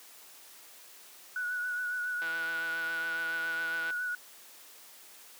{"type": "tone with vibrato", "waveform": "sine", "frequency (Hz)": 1471, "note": "F#6", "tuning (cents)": -11, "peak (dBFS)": -31, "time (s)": [1.36, 4.15], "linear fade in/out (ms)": 2, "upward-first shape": "triangle", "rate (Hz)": 7.2, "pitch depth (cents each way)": 33}
{"type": "click train", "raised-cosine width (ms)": 0.3, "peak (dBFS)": -26, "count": 279, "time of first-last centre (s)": [2.22, 3.905], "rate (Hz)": 165}
{"effects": ["white hiss -53 dBFS RMS until 5.39 s", "high-pass 300 Hz 12 dB/octave"]}